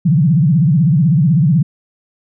sine tone with vibrato, 155.56 Hz, D#3, in tune, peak -8 dBFS, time 0.05-1.63 s, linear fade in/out 10 ms, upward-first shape sine, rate 16 Hz, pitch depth 270 cents each way, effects none

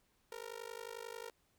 sawtooth tone with amplitude modulation, 464.9 Hz, A#4, 5 cents flat, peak -37 dBFS, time 0.32-1.3 s, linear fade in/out 2 ms, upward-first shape sine, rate 51.2 Hz, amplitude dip 100%, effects pink hiss -75 dBFS RMS until 1.58 s

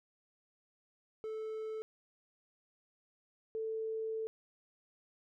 triangle / sine tone pair in turn, 437.5 / 442.8 Hz, A4 / A4, -10 / +11 cents, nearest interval unison, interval 21 cents, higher second, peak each -36 / -35 dBFS, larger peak second, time 1.24-1.82 / 3.55-4.27 s, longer second, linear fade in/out 0 ms, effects none

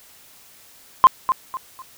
sine tone with echo, 1046.5 Hz, C6, in tune, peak -4 dBFS, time 1.04-1.07 s, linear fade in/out 0 ms, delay 250 ms, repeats 3, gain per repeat -10 dB, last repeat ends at 1.82 s, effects tanh soft clip ceiling 0 dBFS + white hiss -49 dBFS RMS until 1.97 s

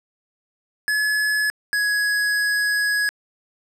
square tone pair in turn, 1704 / 1671.8 Hz, G#6 / G#6, +44 / +11 cents, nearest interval unison, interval 33 cents, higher first, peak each -19 dBFS, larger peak neither, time 0.88-1.5 / 1.73-3.09 s, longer second, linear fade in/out 0 ms, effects low-pass 12000 Hz 12 dB/octave

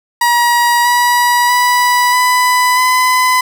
30% pulse tone with pitch steps, 956 / 969.3 / 982.9 / 996.6 / 1010.5 Hz, A#5 / B5 / B5 / B5 / B5, +43 / -33 / -9 / +15 / +39 cents, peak -6 dBFS, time 0.21-3.41 s, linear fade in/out 5 ms, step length 640 ms, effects none

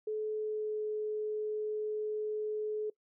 sine tone with pitch glide, 430 to 426.8 Hz, A4 to G#4, -40 to +47 cents, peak -32 dBFS, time 0.07-2.9 s, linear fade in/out 5 ms, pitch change -13 cents, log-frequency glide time 0.33-0.84 s, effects noise-tail reverb RT60 0.1 s tail -22 dB re dry

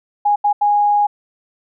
sine tone bursts at uneven times, 825 Hz, G#5, 12 cents flat, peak -11 dBFS, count 3, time 0.25-0.36 / 0.44-0.53 / 0.61-1.07 s, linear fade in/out 10 ms, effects none

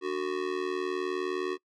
square tone with amplitude modulation, 370 Hz, F#4, in tune, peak -26 dBFS, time 0.01-1.58 s, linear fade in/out 50 ms, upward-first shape sine, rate 79.8 Hz, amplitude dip 85%, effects noise-tail reverb RT60 0.1 s tail -24 dB re dry + low-pass 4000 Hz 12 dB/octave

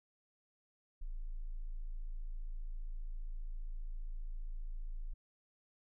sine tone, 27.5 Hz, A0, in tune, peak -38 dBFS, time 1.01-5.14 s, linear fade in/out 10 ms, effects none

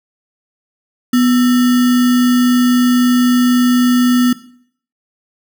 sine tone with sample-and-hold, 246.9 Hz, B3, in tune, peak -8 dBFS, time 1.13-4.33 s, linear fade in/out 5 ms, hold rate 1575 Hz, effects noise-tail reverb RT60 0.6 s tail -17 dB re dry

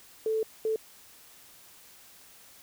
sine tone bursts at uneven times, 440 Hz, A4, in tune, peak -25 dBFS, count 2, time 0.26-0.43 / 0.65-0.76 s, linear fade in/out 2 ms, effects white hiss -54 dBFS RMS until 2.62 s

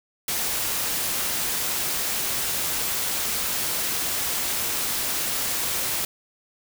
white noise, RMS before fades -26 dBFS, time 0.28-6.05 s, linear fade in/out 2 ms, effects none

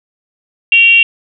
sine tone with frequency modulation, 2753 Hz, F7, 25 cents flat, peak -4 dBFS, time 0.72-1.03 s, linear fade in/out 2 ms, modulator 458 Hz, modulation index 0.43, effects none

